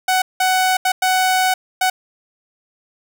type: tone bursts at uneven times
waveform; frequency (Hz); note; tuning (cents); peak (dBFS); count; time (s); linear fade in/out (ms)
sawtooth; 746; F#5; +14; -10; 5; 0.08-0.22 / 0.4-0.77 / 0.85-0.92 / 1.02-1.54 / 1.81-1.9; 5
effects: none